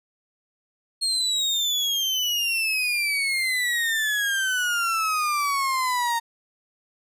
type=exponential sweep; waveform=35% pulse; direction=down; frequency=4276 to 921 Hz; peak=-20 dBFS; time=1.01-6.2 s; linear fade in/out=20 ms; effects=resampled to 32000 Hz